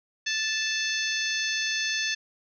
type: harmonic tone with a mistuned harmonic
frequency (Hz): 878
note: A5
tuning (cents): -4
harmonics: 2 / 3 / 4 / 5 / 6 / 7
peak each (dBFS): -30 / -32 / -33 / -34 / -35 / -35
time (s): 0.26-2.15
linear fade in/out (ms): 10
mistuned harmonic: 7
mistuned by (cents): +26
effects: none